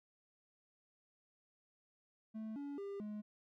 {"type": "tone with pitch steps", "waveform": "triangle", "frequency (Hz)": [219.1, 284.3, 399.1, 210.4], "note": ["A3", "C#4", "G4", "G#3"], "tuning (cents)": [-7, 44, 31, 23], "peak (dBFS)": -40, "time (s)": [2.34, 3.22], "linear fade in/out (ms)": 20, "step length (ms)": 220, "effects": []}